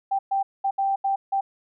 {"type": "tone bursts at uneven times", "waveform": "sine", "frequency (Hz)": 784, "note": "G5", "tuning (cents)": 0, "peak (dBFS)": -20, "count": 6, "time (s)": [[0.11, 0.19], [0.31, 0.43], [0.64, 0.71], [0.78, 0.96], [1.04, 1.16], [1.32, 1.41]], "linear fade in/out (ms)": 10, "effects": []}